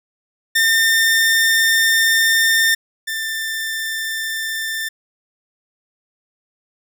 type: tone pair in turn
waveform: sawtooth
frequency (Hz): 1807 / 1784.2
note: A6 / A6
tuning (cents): +46 / +24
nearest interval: unison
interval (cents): 22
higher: first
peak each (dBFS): -9 / -18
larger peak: first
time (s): 0.55-2.75 / 3.07-4.89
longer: first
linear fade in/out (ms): 10
effects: none